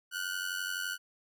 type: ring-modulated tone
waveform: sawtooth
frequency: 1480 Hz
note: F#6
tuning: in tune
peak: -27 dBFS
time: 0.11-0.98 s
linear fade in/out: 50 ms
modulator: 45.9 Hz
effects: none